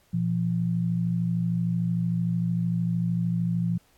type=tone pair together; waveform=sine; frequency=118.9 / 172.13 Hz; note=A#2 / F3; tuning=+35 / -25 cents; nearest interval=tritone; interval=640 cents; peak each=-28 / -24 dBFS; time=0.13-3.78 s; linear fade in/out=10 ms; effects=pink hiss -63 dBFS RMS until 3.97 s + AAC 64 kbps